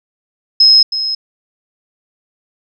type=tone with echo; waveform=sine; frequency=5140 Hz; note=E8; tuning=45 cents flat; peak=-4 dBFS; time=0.6-0.83 s; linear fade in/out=5 ms; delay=320 ms; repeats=1; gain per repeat=-11 dB; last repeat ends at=1.15 s; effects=none